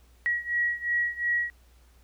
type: beating tone pair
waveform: sine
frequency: 1912 / 1914.8 Hz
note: A#6 / A#6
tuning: +43 / +46 cents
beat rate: 2.8 Hz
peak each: -27 / -29 dBFS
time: 0.26-1.5 s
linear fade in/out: 0 ms
effects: added 60 Hz sine -55 dBFS peak until 2.03 s + pink hiss -64 dBFS RMS until 2.03 s